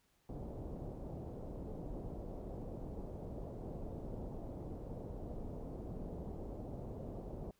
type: low-pass noise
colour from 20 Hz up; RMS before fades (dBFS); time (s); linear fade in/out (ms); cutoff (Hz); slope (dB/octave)
pink; -45; 0.29-7.51; 2; 670; 24
effects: pink hiss -75 dBFS RMS until 7.59 s